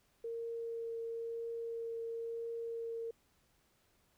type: tone with vibrato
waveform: sine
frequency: 460.6 Hz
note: A#4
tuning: 21 cents flat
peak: -38 dBFS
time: 0.24-3.11 s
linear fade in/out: 5 ms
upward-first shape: triangle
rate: 0.99 Hz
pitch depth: 9 cents each way
effects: pink hiss -73 dBFS RMS until 4.17 s